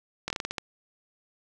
slowing click train, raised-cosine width 0.2 ms, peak -13 dBFS, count 8, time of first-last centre 0.28-0.582 s, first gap 22 ms, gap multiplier 1.22, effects none

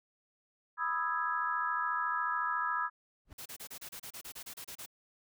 sine chord, E major seventh, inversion second, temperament equal, 987.8 / 1244.5 / 1318.5 / 1661.2 Hz, B5 / D#6 / E6 / G#6, 0 / 0 / 0 / 0 cents, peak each -36 dBFS, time 0.77-2.9 s, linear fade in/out 50 ms
brown noise with exponential growth, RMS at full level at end -41 dBFS, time 3.25-3.33 s, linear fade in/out 2 ms, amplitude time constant 16 ms
white noise bursts, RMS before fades -45 dBFS, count 14, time 3.38-4.862 s, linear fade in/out 10 ms, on 78 ms, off 30 ms
effects none

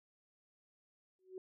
sine tone with exponential growth, 373.3 Hz, F#4, 15 cents sharp, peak -40 dBFS, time 1.19-1.38 s, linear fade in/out 1 ms, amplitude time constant 41 ms, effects none

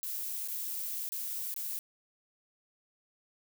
violet noise with dropouts, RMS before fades -37 dBFS, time 0.03-1.79 s, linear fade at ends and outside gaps 0 ms, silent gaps 0.476-0.484 / 1.09-1.12 / 1.332-1.336 / 1.541-1.563 s, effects none

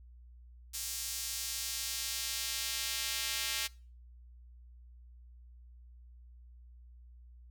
square tone with high-pass filter sweep, 124 Hz, B2, 7 cents sharp, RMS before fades -37 dBFS, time 0.73-3.68 s, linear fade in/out 20 ms, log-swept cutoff 6300 to 2900 Hz, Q 0.92, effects noise-tail reverb RT60 0.4 s tail -23 dB re dry + added 60 Hz sine -52 dBFS peak until 7.5 s

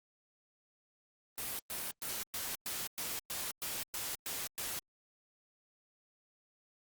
white noise bursts, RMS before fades -39 dBFS, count 11, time 1.38-4.79 s, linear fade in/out 0 ms, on 210 ms, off 110 ms, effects Opus 32 kbps

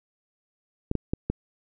clicks, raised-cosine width 3 ms, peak -12 dBFS, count 4, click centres 0.914 / 0.953 / 1.135 / 1.3 s, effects none

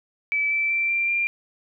sine tone with pitch steps, 2305 / 2325 / 2345 / 2366 / 2386 Hz, D7 / D7 / D7 / D7 / D7, -33 / -18 / -3 / +12 / +27 cents, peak -20 dBFS, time 0.32-1.27 s, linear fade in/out 0 ms, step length 190 ms, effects none

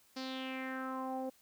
sawtooth tone with low-pass filter sweep, 261.6 Hz, C4, in tune, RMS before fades -40 dBFS, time 0.16-1.3 s, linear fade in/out 10 ms, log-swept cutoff 5000 to 600 Hz, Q 4.2, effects white hiss -67 dBFS RMS until 1.41 s

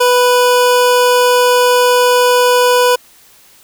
25% pulse tone, 493.9 Hz, B4, in tune, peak -4 dBFS, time 0-2.96 s, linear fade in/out 10 ms, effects white hiss -45 dBFS RMS until 3.63 s

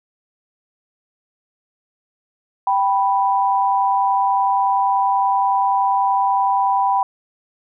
sine tone pair together, 783 / 986.5 Hz, G5 / B5, -2 / -2 cents, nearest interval major third, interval 400 cents, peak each -17 dBFS, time 2.67-7.03 s, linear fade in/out 2 ms, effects none

